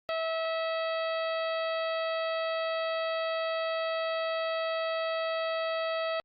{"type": "harmonic tone with a mistuned harmonic", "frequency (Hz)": 650, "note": "E5", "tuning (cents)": -24, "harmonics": [1, 2, 3, 4, 5, 6, 7], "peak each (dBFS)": [-30, -36, -40, -42, -44, -46, -47], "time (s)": [0.09, 6.2], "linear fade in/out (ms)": 0, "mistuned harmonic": 6, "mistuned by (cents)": -22, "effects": ["Opus 48 kbps"]}